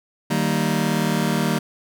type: chord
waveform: sawtooth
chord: Eb major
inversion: none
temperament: just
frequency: 155.56 / 194.45 / 233.3 Hz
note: Eb3 / G3 / Bb3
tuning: 0 / -14 / +2 cents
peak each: -19 dBFS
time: 0.3-1.59 s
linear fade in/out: 10 ms
effects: none